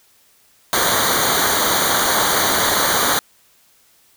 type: noise with comb filter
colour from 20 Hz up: pink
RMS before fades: -17 dBFS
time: 0.73-3.19 s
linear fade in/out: 0 ms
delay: 0.38 ms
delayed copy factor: -0.95
effects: white hiss -55 dBFS RMS until 4.16 s